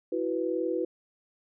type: chord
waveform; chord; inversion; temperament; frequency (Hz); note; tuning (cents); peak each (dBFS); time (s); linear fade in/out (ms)
sine; E suspended second; none; equal; 329.6 / 370 / 493.9; E4 / F#4 / B4; 0 / 0 / 0; -31; 0.12-0.85; 5
effects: none